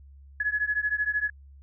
sine beating tone pair, 1688 / 1701 Hz, G#6 / G#6, +28 / +41 cents, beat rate 13 Hz, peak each -27 / -28 dBFS, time 0.4-1.3 s, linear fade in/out 5 ms, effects added 69 Hz sine -47 dBFS peak until 1.62 s

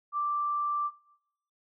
sine tone, 1174.7 Hz, D6, in tune, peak -27 dBFS, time 0.12-0.91 s, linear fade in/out 50 ms, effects noise-tail reverb RT60 0.8 s tail -19 dB re dry

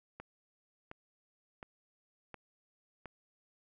click train, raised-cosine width 0.5 ms, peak -30 dBFS, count 5, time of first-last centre 0.2-3.057 s, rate 1.4 Hz, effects none

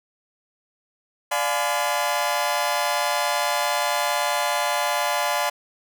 sawtooth chord, D diminished seventh, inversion none, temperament just, 587.3 / 704.8 / 845.8 / 1014.9 Hz, D5 / F5 / Ab5 / Cb6, 0 / +16 / +31 / +47 cents, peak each -23 dBFS, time 1.31-5.5 s, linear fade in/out 10 ms, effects none

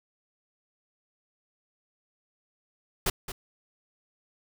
pink noise with echo, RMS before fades -25 dBFS, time 3.06-3.1 s, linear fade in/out 5 ms, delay 220 ms, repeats 1, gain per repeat -11 dB, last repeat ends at 3.32 s, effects none

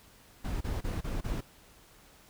brown noise bursts, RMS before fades -33 dBFS, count 5, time 0.44-1.41 s, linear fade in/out 10 ms, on 170 ms, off 30 ms, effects pink hiss -58 dBFS RMS until 2.29 s

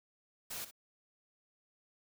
white noise with echo, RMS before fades -42 dBFS, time 0.5-0.65 s, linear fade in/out 10 ms, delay 62 ms, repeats 1, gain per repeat -12 dB, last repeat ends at 0.712 s, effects none

